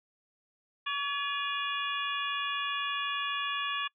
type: harmonic tone with a mistuned harmonic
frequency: 568 Hz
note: C#5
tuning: 42 cents sharp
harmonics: 2 / 3 / 4 / 5 / 6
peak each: -34 / -36 / -37 / -38 / -39 dBFS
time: 0.86-3.88 s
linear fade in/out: 10 ms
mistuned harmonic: 4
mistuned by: +130 cents
effects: noise-tail reverb RT60 0.1 s tail -25 dB re dry